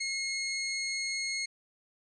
20% pulse tone, 2161 Hz, C#7, 45 cents flat, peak -26 dBFS, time 0-1.46 s, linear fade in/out 10 ms, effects resampled to 22050 Hz

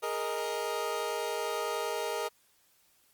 25% pulse chord, Ab suspended second, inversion none, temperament equal, 415.3 / 466.2 / 622.3 Hz, Ab4 / Bb4 / Eb5, 0 / 0 / 0 cents, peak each -33 / -31 / -33 dBFS, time 0.02-2.29 s, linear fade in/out 20 ms, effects white hiss -67 dBFS RMS until 3.13 s + Opus 32 kbps

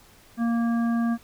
harmonic tone, 232.8 Hz, A#3, 2 cents flat, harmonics 1 / 3 / 5 / 7, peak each -21 / -35 / -37 / -39 dBFS, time 0.37-1.18 s, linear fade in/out 50 ms, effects pink hiss -54 dBFS RMS until 1.23 s

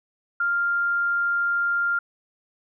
sine tone, 1396.9 Hz, F6, in tune, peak -20 dBFS, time 0.4-1.99 s, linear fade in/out 5 ms, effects none

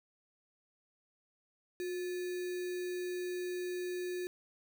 sine tone with sample-and-hold, 360 Hz, F#4, 47 cents flat, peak -35 dBFS, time 1.8-4.27 s, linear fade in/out 0 ms, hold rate 2100 Hz, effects none

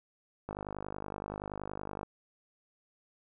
click train, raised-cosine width 1 ms, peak -24 dBFS, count 79, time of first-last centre 0.49-2.032 s, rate 50.6 Hz, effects none

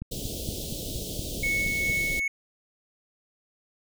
click train, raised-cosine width 5 ms, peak -21 dBFS, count 9, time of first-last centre 0.02-1.898 s, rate 4.26 Hz
pink band-stop noise, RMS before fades -34 dBFS, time 0.11-2.2 s, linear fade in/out 10 ms, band 620 to 3100 Hz, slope 48 dB/octave
triangle tone with tremolo, 2207 Hz, C#7, 8 cents flat, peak -22 dBFS, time 1.43-2.28 s, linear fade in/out 5 ms, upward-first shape sine, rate 2.5 Hz, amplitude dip 25%
effects none

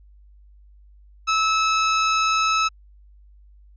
sawtooth tone, 1301 Hz, E6, 23 cents flat, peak -14 dBFS, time 1.27-2.69 s, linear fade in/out 20 ms, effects added 50 Hz sine -47 dBFS peak until 3.76 s + resampled to 16000 Hz

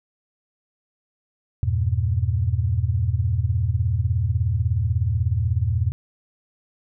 sine chord, E diminished, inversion none, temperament just, 82.41 / 98.89 / 118.67 Hz, E2 / G2 / Bb2, 0 / +16 / +31 cents, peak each -23 dBFS, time 1.63-5.92 s, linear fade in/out 0 ms, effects none

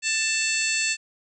harmonic tone with a mistuned harmonic, 885 Hz, A5, 10 cents sharp, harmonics 2 / 3 / 4 / 5 / 6 / 7 / 8 / 9, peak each -31 / -25 / -36 / -30 / -39 / -35 / -29 / -33 dBFS, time 0.02-0.97 s, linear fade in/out 50 ms, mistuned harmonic 8, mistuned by +46 cents, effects none

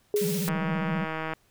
sine tone with exponential decay, 415.3 Hz, G#4, in tune, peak -20 dBFS, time 0.14-0.83 s, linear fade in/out 1 ms, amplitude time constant 150 ms
white high-pass noise, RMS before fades -35 dBFS, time 0.16-0.49 s, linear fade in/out 2 ms, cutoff 1900 Hz, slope 12 dB/octave
triangle tone with vibrato, 178 Hz, F3, 33 cents sharp, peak -25 dBFS, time 0.21-1.05 s, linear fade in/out 10 ms, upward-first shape sine, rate 15 Hz, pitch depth 200 cents each way
click train, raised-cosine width 0.5 ms, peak -17 dBFS, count 137, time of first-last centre 0.48-1.335 s, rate 159 Hz
effects pink hiss -65 dBFS RMS until 1.5 s

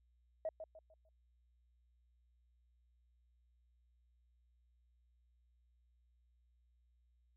sine tone with echo, 637 Hz, D#5, 41 cents sharp, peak -35 dBFS, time 0.45-0.49 s, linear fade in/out 2 ms, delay 150 ms, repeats 4, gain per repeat -9 dB, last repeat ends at 1.09 s, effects tanh soft clip ceiling -31 dBFS + added 60 Hz sine -70 dBFS peak until 7.36 s

